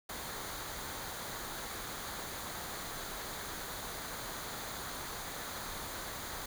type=noise with comb filter; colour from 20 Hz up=pink; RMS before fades=-42 dBFS; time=0.09-6.46 s; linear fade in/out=5 ms; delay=0.37 ms; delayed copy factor=-0.5; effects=none